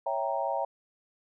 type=chord; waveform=sine; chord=C# diminished seventh; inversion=none; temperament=equal; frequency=554.4 / 659.3 / 784 / 932.3 Hz; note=C#5 / E5 / G5 / Bb5; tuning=0 / 0 / 0 / 0 cents; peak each=-33 dBFS; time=0.06-0.65 s; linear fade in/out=5 ms; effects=none